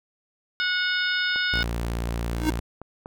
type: harmonic tone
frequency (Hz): 731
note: F#5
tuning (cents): -21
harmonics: 2 / 3 / 4 / 5 / 6 / 7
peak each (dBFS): -24 / -32 / -32 / -30 / -38 / -33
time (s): 0.6-1.63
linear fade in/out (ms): 0
type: click train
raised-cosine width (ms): 1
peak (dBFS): -24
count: 8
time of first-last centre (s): 1.36-3.059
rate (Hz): 4.12
type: tone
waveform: sawtooth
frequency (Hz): 58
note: A#1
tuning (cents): -8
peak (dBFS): -22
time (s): 1.53-2.6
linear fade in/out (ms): 5
type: tone with exponential growth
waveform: square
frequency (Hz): 309.8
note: D#4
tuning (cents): -7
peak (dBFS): -18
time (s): 2.32-2.5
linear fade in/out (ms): 5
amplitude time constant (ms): 37
effects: none